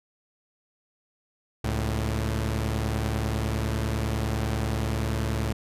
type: tone pair together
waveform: sawtooth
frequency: 70 / 110.1 Hz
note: C#2 / A2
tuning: +18 / +2 cents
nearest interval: minor sixth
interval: 784 cents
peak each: -24 dBFS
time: 1.64-5.53 s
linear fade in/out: 5 ms
effects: resampled to 32000 Hz